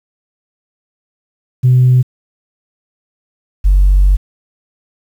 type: tone pair in turn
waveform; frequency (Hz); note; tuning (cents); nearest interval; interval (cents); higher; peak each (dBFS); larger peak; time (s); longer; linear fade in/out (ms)
sine; 126.6 / 47.42; B2 / F#1; +43 / +43; octave + perfect fourth; 1700; first; -4; neither; 1.63-2.03 / 3.64-4.17; second; 20
effects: tanh soft clip ceiling -2 dBFS + 7-bit